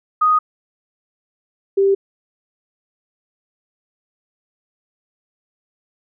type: tone pair in turn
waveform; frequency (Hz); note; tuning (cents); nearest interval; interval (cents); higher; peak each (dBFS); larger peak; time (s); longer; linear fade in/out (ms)
sine; 1244.5 / 392.7; D#6 / G4; 0 / +3; octave + minor sixth; 1997; first; -11; neither; 0.21-0.39 / 1.77-1.95; neither; 10
effects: none